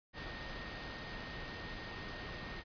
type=tone in noise; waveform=sine; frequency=1850 Hz; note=A#6; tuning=14 cents flat; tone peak=-50 dBFS; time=0.13-2.64 s; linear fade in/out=50 ms; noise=pink; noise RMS=-45 dBFS; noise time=0.13-2.64 s; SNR=-8 dB; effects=resampled to 11025 Hz